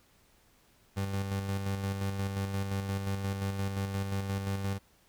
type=tone with tremolo; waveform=30% pulse; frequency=98 Hz; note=G2; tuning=in tune; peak=-27 dBFS; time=0.96-4.79 s; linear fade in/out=20 ms; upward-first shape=square; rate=5.7 Hz; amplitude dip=40%; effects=pink hiss -65 dBFS RMS until 5.08 s